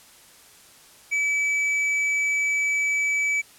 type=tone with hard clipping; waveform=sine; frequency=2296 Hz; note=D7; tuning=40 cents flat; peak=-22 dBFS; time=1.11-3.42 s; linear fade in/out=20 ms; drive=5 dB; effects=white hiss -51 dBFS RMS until 3.58 s + low-pass 12000 Hz 12 dB/octave